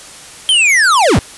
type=linear sweep; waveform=square; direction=down; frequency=3200 to 46.62 Hz; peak=-8 dBFS; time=0.49-1.19 s; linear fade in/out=0 ms; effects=white hiss -34 dBFS RMS until 1.37 s + resampled to 24000 Hz